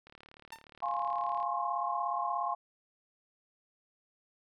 click train, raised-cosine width 0.3 ms, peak -37 dBFS, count 51, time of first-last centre 0.07-1.429 s, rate 36.8 Hz
sawtooth tone with exponential decay, 902 Hz, A5, 43 cents sharp, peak -36 dBFS, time 0.52-0.64 s, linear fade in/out 5 ms, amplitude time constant 24 ms
sine chord, Db major seventh, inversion first, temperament equal with one note detuned, 698.5 / 830.6 / 1046.5 / 1083.4 Hz, F5 / Ab5 / C6 / Db6, 0 / 0 / 0 / -40 cents, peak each -36 dBFS, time 0.82-2.55 s, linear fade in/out 10 ms
effects none

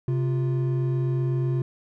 triangle tone pair together, 132.4 / 349.2 Hz, C3 / F4, +21 / 0 cents, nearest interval octave + perfect fourth, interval 1679 cents, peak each -20 / -29 dBFS, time 0.08-1.62 s, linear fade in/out 2 ms, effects none

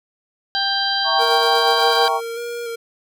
harmonic tone, 790 Hz, G5, 13 cents sharp, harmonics 1 / 2 / 4 / 5 / 6, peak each -24 / -24 / -24 / -24 / -24 dBFS, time 0.55-2.08 s, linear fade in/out 0 ms
sine chord, E diminished seventh, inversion none, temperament equal, 659.3 / 784 / 932.3 / 1108.7 Hz, E5 / G5 / Bb5 / Db6, 0 / 0 / 0 / 0 cents, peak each -25 / -21 / -24 / -22 dBFS, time 1.04-2.21 s, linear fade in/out 50 ms
square tone with tremolo, 466.2 Hz, A#4, in tune, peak -19 dBFS, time 1.18-2.11 s, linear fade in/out 50 ms, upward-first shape sine, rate 8.2 Hz, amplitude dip 40%
square tone with vibrato, 467.8 Hz, A#4, 6 cents sharp, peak -26 dBFS, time 1.78-2.76 s, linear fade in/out 10 ms, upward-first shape square, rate 1.7 Hz, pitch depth 21 cents each way
effects none

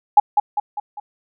sine tone with echo, 830.6 Hz, G#5, in tune, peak -4 dBFS, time 0.17-0.2 s, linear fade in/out 5 ms, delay 200 ms, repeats 4, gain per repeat -6 dB, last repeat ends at 1 s, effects none

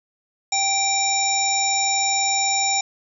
harmonic tone with a mistuned harmonic, 784 Hz, G5, in tune, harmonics 1 / 3 / 5 / 7 / 9, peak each -23 / -26 / -28 / -27 / -22 dBFS, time 0.52-2.81 s, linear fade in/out 5 ms, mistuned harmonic 5, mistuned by -46 cents, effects none

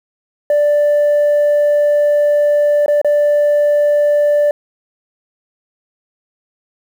sine tone with dropouts, 587.3 Hz, D5, in tune, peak -7 dBFS, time 0.5-4.51 s, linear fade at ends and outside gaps 2 ms, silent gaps 2.861-2.881 / 3.015-3.046 s, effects tanh soft clip ceiling -8 dBFS + 7-bit

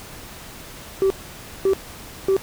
sine tone bursts, 386.3 Hz, G4, 25 cents flat, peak -12 dBFS, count 3, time 1.02-2.366 s, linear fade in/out 0 ms, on 82 ms, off 550 ms, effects tanh soft clip ceiling -13 dBFS + pink hiss -39 dBFS RMS until 2.42 s

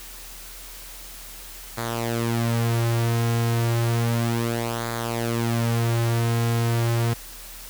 sawtooth tone with flanger, 116.54 Hz, A#2, in tune, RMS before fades -23 dBFS, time 1.77-7.14 s, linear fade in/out 10 ms, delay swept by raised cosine 0.35 to 5.25 ms, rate 0.32 Hz, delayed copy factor -0.65, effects added 40 Hz sine -43 dBFS peak until 7.69 s + white hiss -41 dBFS RMS until 7.69 s

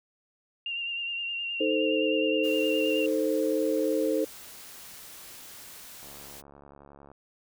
sine tone with vibrato, 2778 Hz, F7, 10 cents flat, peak -30 dBFS, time 0.66-3.06 s, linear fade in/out 2 ms, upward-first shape triangle, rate 9.6 Hz, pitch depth 35 cents each way
sine chord, A diminished, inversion second, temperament equal, 311.1 / 440 / 523.3 Hz, Eb4 / A4 / C5, 0 / 0 / 0 cents, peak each -28 dBFS, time 1.6-4.25 s, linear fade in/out 10 ms
white noise, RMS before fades -46 dBFS, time 2.43-6.42 s, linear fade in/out 20 ms
click train, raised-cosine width 1 ms, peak -36 dBFS, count 78, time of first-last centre 6.03-7.116 s, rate 70.9 Hz
effects none

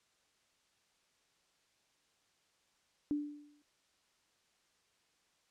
sine tone with exponential decay, 293.7 Hz, D4, in tune, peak -29 dBFS, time 3.11-3.62 s, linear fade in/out 0 ms, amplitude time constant 110 ms, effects white hiss -74 dBFS RMS until 5.5 s + low-pass 7000 Hz 12 dB/octave

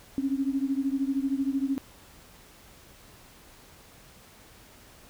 sine beating tone pair, 267.7 / 280.7 Hz, C4 / C#4, +40 / +22 cents, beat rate 13 Hz, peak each -27 / -29 dBFS, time 0.18-1.78 s, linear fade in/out 0 ms, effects pink hiss -53 dBFS RMS until 5.09 s

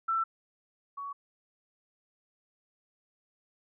sine tone pair in turn, 1336 / 1123.4 Hz, E6 / C#6, +23 / +23 cents, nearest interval minor third, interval 300 cents, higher first, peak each -26 / -36 dBFS, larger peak first, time 0.08-0.24 / 0.97-1.13 s, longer neither, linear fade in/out 10 ms, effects none

